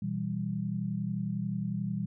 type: chord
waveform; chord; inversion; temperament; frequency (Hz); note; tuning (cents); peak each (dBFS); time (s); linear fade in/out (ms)
sine; E minor; second; equal with one note detuned; 121.98 / 164.81 / 196; B2 / E3 / G3; -21 / 0 / 0; -36 / -35 / -33; 0.02-2.06; 5
effects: none